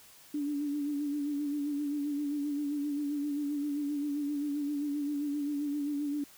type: tone with vibrato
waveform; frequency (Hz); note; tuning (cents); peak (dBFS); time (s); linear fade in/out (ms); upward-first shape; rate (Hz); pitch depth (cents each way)
sine; 290; D4; -22; -30; 0.34-6.24; 5; sine; 7.6; 44
effects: white hiss -56 dBFS RMS until 6.37 s